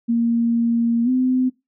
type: tone with pitch glide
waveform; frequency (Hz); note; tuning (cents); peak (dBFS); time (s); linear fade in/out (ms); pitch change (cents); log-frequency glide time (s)
sine; 233.1 to 255.7; A#3 to C4; 0 to -40; -15; 0.08-1.5; 20; +160; 1.04-1.09
effects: noise-tail reverb RT60 0.2 s tail -19 dB re dry